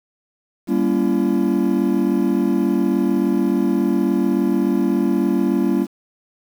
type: chord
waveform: triangle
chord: G diminished seventh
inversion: none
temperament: just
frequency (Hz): 196 / 235.2 / 282.2 / 338.7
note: G3 / Bb3 / Db4 / Fb4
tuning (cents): 0 / +16 / +31 / +47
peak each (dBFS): -19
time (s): 0.67-5.87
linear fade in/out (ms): 50
effects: 7-bit